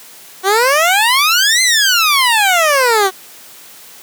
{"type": "exponential two-way sweep", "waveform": "15% pulse", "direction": "up then down", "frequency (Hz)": [368.3, 2093, 368.3], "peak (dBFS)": -3, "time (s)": [0.43, 3.11], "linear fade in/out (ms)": 50, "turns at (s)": 1.62, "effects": ["white hiss -38 dBFS RMS until 4.02 s", "high-pass 150 Hz 12 dB/octave"]}